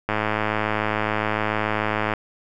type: click train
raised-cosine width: 0.5 ms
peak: -7 dBFS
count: 220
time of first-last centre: 0.09-2.137 s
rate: 107 Hz
effects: none